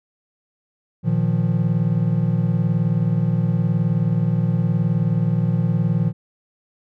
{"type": "chord", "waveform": "triangle", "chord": "Bb suspended fourth", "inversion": "none", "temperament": "equal", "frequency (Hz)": [116.54, 155.56, 174.61], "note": ["Bb2", "Eb3", "F3"], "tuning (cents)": [0, 0, 0], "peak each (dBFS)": -19, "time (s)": [1.03, 6.13], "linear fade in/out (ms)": 50, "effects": []}